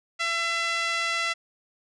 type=tone with band-pass filter; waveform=5% pulse; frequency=673 Hz; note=E5; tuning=36 cents sharp; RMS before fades=-27 dBFS; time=0.19-1.34 s; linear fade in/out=20 ms; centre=1800 Hz; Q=1.3; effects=resampled to 24000 Hz